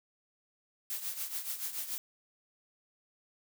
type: noise with tremolo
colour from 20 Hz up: blue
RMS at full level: -35 dBFS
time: 0.9-1.98 s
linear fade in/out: 0 ms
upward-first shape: triangle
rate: 7 Hz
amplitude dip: 75%
effects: none